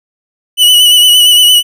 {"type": "tone with vibrato", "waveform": "45% pulse", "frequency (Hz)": 2960, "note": "F#7", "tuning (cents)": 0, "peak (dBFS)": -3, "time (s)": [0.57, 1.63], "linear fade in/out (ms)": 50, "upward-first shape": "sine", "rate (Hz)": 8.7, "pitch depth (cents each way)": 35, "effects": []}